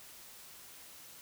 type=silence; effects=white hiss -53 dBFS RMS until 1.21 s